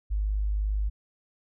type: tone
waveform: sine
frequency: 51.3 Hz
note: G#1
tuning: 21 cents flat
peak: -24 dBFS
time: 0.1-0.9 s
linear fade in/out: 20 ms
effects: none